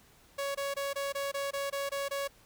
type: tone bursts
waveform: sawtooth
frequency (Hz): 558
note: C#5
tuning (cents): +11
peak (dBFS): -28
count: 10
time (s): 0.38-2.278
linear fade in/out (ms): 10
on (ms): 170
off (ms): 22
effects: pink hiss -61 dBFS RMS until 2.45 s